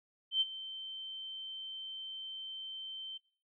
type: tone with ADSR envelope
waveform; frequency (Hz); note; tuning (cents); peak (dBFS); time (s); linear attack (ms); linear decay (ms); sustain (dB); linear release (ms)
sine; 3104; G7; -18; -25; 0.31-3.18; 100; 28; -16; 13
effects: noise-tail reverb RT60 0.4 s tail -20 dB re dry